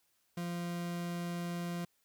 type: tone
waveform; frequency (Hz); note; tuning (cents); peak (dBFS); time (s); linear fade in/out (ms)
40% pulse; 173.3; F3; -13; -35; 0.37-1.85; 5
effects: white hiss -75 dBFS RMS until 2.04 s